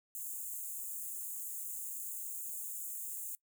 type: high-pass noise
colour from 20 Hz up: white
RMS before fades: -42 dBFS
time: 0.15-3.35 s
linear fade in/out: 0 ms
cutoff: 6700 Hz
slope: 96 dB/octave
effects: noise-tail reverb RT60 0.1 s tail -22 dB re dry